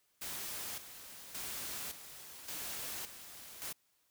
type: noise with tremolo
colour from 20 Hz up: white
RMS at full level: -42 dBFS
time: 0.21-3.73 s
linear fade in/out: 10 ms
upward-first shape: square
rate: 0.88 Hz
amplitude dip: 65%
effects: white hiss -75 dBFS RMS until 4.1 s